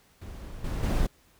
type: noise with level steps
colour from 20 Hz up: brown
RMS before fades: -40 / -31 / -25 dBFS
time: 0.21-1.07 s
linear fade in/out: 10 ms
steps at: 0.64 / 0.83 s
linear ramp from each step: 5 ms
effects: pink hiss -62 dBFS RMS until 1.39 s